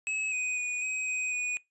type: tone with pitch steps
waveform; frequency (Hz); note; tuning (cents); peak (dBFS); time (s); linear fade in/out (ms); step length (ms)
square; 2577 / 2499 / 2466 / 2524 / 2507 / 2475; E7 / D#7 / D#7 / D#7 / D#7 / D#7; -40 / +7 / -16 / +24 / +12 / -10; -30; 0.07-1.57; 0; 250
effects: noise-tail reverb RT60 0.2 s tail -23 dB re dry + resampled to 24000 Hz